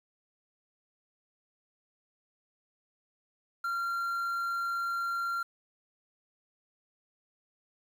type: tone with quantisation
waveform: triangle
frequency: 1379 Hz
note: F6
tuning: 22 cents flat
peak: -28 dBFS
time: 3.64-5.43 s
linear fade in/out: 5 ms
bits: 9
effects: none